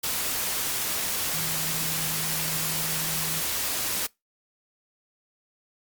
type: tone in noise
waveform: sine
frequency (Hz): 159.7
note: D#3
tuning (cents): +45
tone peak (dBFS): -36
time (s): 1.33-3.41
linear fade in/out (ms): 10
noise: white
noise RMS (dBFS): -28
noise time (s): 0.03-4.07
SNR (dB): -11
effects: noise-tail reverb RT60 0.2 s tail -24 dB re dry + Opus 48 kbps